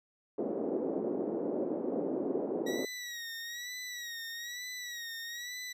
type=band-pass noise; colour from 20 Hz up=white; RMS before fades=-34 dBFS; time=0.38-2.85 s; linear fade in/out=2 ms; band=250 to 470 Hz; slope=24 dB/octave
type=tone with vibrato; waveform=20% pulse; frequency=1913 Hz; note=A#6; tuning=44 cents sharp; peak=-34 dBFS; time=2.66-5.73 s; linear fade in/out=10 ms; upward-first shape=sine; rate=1.1 Hz; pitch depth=73 cents each way
effects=resampled to 32000 Hz